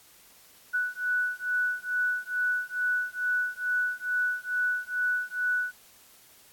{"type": "beating tone pair", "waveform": "sine", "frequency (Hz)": [1480, 1482.3], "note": ["F#6", "F#6"], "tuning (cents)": [0, 3], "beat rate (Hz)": 2.3, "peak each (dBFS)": -29, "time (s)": [0.73, 5.72], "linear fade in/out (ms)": 20, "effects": ["white hiss -56 dBFS RMS until 6.52 s", "AAC 64 kbps"]}